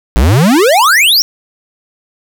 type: exponential sweep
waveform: square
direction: up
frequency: 51.9 to 5750 Hz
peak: -6 dBFS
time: 0.16-1.22 s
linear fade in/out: 0 ms
effects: 8-bit